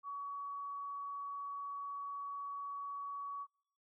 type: tone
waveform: sine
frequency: 1129 Hz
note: C#6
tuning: 31 cents sharp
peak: -40 dBFS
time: 0.03-3.47 s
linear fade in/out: 50 ms
effects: noise-tail reverb RT60 0.6 s tail -21 dB re dry